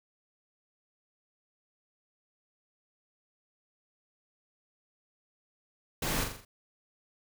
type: noise with echo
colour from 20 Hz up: pink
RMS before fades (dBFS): -32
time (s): 6.02-6.24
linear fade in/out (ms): 5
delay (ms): 42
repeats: 5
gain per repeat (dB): -5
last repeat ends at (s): 6.45
effects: none